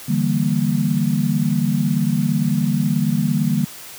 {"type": "chord", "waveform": "sine", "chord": "E half-diminished seventh", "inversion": "third", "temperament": "equal", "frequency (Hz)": [146.83, 164.81, 196, 233.1], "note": ["D3", "E3", "G3", "Bb3"], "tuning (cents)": [0, 0, 0, 0], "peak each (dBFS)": [-21, -22, -21, -21], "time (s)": [0.08, 3.65], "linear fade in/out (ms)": 10, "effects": ["white hiss -37 dBFS RMS until 3.98 s", "high-pass 60 Hz 12 dB/octave"]}